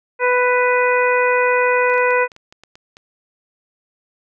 harmonic tone, 495.7 Hz, B4, 6 cents sharp, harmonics 1 / 2 / 3 / 4 / 5, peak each -16 / -19 / -21 / -22 / -23 dBFS, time 0.19-2.28 s, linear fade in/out 50 ms
clicks, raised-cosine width 0.2 ms, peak -25 dBFS, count 10, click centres 1.899 / 1.94 / 1.98 / 2.107 / 2.318 / 2.364 / 2.525 / 2.636 / 2.755 / 2.969 s
effects none

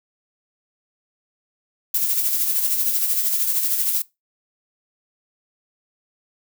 violet noise with tremolo, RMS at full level -19 dBFS, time 1.94-4.02 s, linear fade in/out 5 ms, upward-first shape sine, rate 13 Hz, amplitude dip 45%, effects noise-tail reverb RT60 0.2 s tail -20 dB re dry

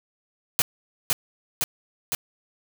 white noise with echo, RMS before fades -20 dBFS, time 0.59-0.62 s, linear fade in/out 0 ms, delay 510 ms, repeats 3, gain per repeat -2 dB, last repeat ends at 2.15 s, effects none

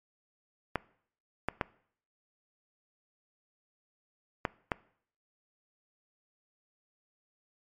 clicks, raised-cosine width 0.5 ms, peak -13 dBFS, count 5, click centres 0.757 / 1.486 / 1.612 / 4.452 / 4.718 s, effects noise-tail reverb RT60 0.6 s tail -21 dB re dry + MP3 64 kbps

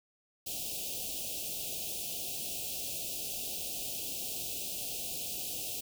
white band-stop noise, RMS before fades -38 dBFS, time 0.46-5.81 s, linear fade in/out 10 ms, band 780 to 2500 Hz, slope 96 dB/octave, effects none

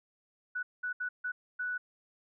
sine tone bursts at uneven times, 1480 Hz, F#6, in tune, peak -32 dBFS, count 5, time 0.55-0.63 / 0.83-0.93 / 1-1.09 / 1.24-1.32 / 1.59-1.78 s, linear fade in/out 10 ms, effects none

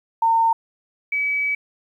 sine tone pair in turn, 910 / 2284 Hz, A#5 / D7, -42 / -49 cents, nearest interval octave + major third, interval 1593 cents, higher second, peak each -14 / -19 dBFS, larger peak first, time 0.22-0.53 / 1.12-1.55 s, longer second, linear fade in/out 5 ms, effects 9-bit

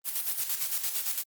blue noise with tremolo, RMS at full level -29 dBFS, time 0.04-1.24 s, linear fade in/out 50 ms, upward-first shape square, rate 8.8 Hz, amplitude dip 55%, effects Opus 32 kbps

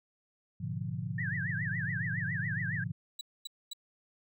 sine chord, G# diminished seventh, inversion none, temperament equal with one note detuned, 105.76 / 123.47 / 146.83 / 174.61 Hz, G#2 / B2 / D3 / F3, +32 / 0 / 0 / 0 cents, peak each -39 dBFS, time 0.6-2.92 s, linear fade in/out 10 ms
sine tone with vibrato, 1762 Hz, A6, 2 cents sharp, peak -34 dBFS, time 1.18-2.84 s, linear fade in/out 5 ms, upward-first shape triangle, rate 7.2 Hz, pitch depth 240 cents each way
35% pulse tone bursts, 3919 Hz, B7, 14 cents flat, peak -35 dBFS, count 3, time 3.19-3.733 s, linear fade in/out 5 ms, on 21 ms, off 240 ms
effects none

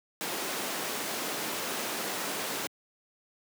pink high-pass noise, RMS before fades -34 dBFS, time 0.21-2.67 s, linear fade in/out 0 ms, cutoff 250 Hz, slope 12 dB/octave, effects high-pass 150 Hz 12 dB/octave

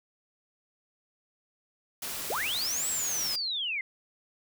white noise, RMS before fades -36 dBFS, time 2.02-3.36 s, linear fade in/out 5 ms
sine linear two-way sweep, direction up then down, 349.2 to 7910 to 2023 Hz, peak -29 dBFS, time 2.3-3.81 s, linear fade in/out 2 ms, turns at 2.87 s
effects none

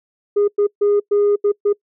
sine tone bursts at uneven times, 410 Hz, G#4, 22 cents flat, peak -10 dBFS, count 6, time 0.36-0.48 / 0.58-0.67 / 0.81-1 / 1.11-1.36 / 1.44-1.52 / 1.65-1.73 s, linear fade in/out 10 ms, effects noise-tail reverb RT60 0.1 s tail -25 dB re dry + tanh soft clip ceiling -10 dBFS

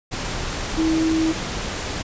sine tone in noise, 321.2 Hz, E4, 45 cents flat, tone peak -17 dBFS, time 0.77-1.33 s, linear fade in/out 20 ms, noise pink, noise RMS -27 dBFS, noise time 0.11-2.03 s, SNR +7 dB, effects resampled to 16000 Hz

